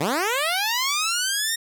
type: linear sweep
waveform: 10% pulse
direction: up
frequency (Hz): 127.9 to 1864.7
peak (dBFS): -13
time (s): 0-1.56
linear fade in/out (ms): 10
effects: none